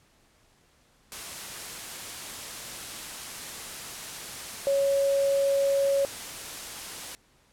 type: tone in noise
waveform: sine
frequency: 554.4 Hz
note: C#5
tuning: in tune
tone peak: -21 dBFS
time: 4.67-6.05 s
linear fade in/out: 0 ms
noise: white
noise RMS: -38 dBFS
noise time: 1.12-7.15 s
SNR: +14 dB
effects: pink hiss -63 dBFS RMS until 7.52 s + low-pass 11000 Hz 12 dB/octave